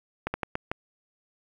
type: slowing click train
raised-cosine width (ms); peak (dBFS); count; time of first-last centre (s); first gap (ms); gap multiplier
0.5; -13; 5; 0.27-0.715; 70; 1.32
effects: 8-bit

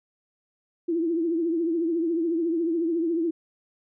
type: tone with vibrato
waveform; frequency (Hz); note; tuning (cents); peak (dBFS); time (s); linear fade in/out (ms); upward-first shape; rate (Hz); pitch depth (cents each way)
sine; 332.8; E4; +17; -22; 0.88-3.31; 10; triangle; 14; 100
effects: none

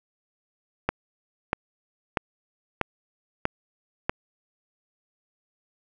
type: click train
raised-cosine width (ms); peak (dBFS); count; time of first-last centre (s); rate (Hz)
0.5; -7; 6; 0.89-4.095; 1.56
effects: none

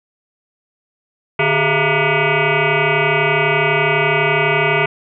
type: tone with frequency modulation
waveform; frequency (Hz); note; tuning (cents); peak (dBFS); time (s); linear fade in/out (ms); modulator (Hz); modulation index
sine; 922; A#5; -19; -12; 1.39-4.86; 5; 268; 6.3
effects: none

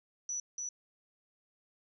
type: tone with echo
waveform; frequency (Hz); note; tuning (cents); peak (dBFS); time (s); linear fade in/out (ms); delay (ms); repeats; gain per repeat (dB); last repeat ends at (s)
sine; 5920; F#8; 0; -34; 0.29-0.4; 2; 290; 1; -2; 0.69
effects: none

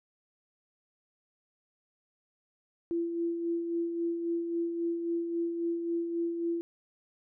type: tone with tremolo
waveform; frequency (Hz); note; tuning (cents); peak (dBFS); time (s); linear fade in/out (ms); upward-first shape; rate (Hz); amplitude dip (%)
sine; 338.3; E4; +45; -27; 2.91-6.61; 0; sine; 3.7; 45
effects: none

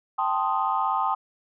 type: chord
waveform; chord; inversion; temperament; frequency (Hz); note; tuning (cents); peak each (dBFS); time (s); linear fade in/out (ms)
sine; A half-diminished seventh; third; equal; 784 / 880 / 1046.5 / 1244.5; G5 / A5 / C6 / Eb6; 0 / 0 / 0 / 0; -27; 0.18-1.15; 10
effects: tanh soft clip ceiling -12 dBFS

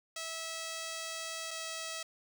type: tone pair in turn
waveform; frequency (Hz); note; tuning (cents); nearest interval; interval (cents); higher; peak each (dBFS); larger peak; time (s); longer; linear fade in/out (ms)
5% pulse; 651 / 648.7; E5 / E5; -22 / -28; unison; 6; first; -27; neither; 0.16-1.51 / 1.51-2.03; first; 5
effects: none

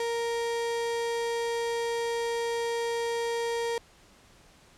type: tone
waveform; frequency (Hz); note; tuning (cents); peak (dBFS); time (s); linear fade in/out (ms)
35% pulse; 466.2; A#4; 0; -26; 0-3.78; 2
effects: pink hiss -57 dBFS RMS until 4.77 s + low-pass 9000 Hz 12 dB/octave

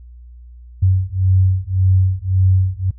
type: beating tone pair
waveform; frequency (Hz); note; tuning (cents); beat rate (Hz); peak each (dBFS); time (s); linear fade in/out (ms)
sine; 93 / 94.8; F#2 / F#2; +9 / +43; 1.8; -15; 0.82-2.91; 10
effects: noise-tail reverb RT60 0.1 s tail -24 dB re dry + added 60 Hz sine -36 dBFS peak until 2.98 s

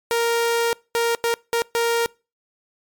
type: tone bursts at uneven times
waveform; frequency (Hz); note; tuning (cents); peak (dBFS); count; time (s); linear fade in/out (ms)
sawtooth; 466.2; A#4; 0; -14; 5; 0.11-0.73 / 0.95-1.15 / 1.24-1.34 / 1.53-1.62 / 1.75-2.06; 0
effects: noise-tail reverb RT60 0.3 s tail -25 dB re dry + MP3 96 kbps

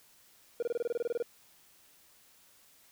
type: tone bursts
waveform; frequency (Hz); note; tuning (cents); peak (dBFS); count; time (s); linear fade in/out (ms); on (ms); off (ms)
triangle; 474.1; A#4; +29; -26; 13; 0.6-1.225; 2; 25; 25
effects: tanh soft clip ceiling -23 dBFS + white hiss -62 dBFS RMS until 2.91 s

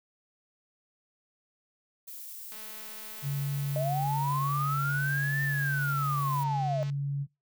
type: noise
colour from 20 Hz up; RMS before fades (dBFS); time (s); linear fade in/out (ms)
violet; -43; 2.07-6.44; 10
type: click train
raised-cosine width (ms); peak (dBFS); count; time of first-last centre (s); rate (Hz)
0.2; -32; 947; 2.52-6.9; 216
type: tone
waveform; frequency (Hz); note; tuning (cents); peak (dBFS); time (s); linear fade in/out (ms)
sine; 140.8; C#3; +27; -28; 3.22-7.27; 50
type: linear two-way sweep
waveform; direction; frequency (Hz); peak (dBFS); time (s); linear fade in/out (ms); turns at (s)
sine; up then down; 607 to 1802 to 607; -29; 3.76-6.83; 0; 5.43
effects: noise-tail reverb RT60 0.2 s tail -22 dB re dry

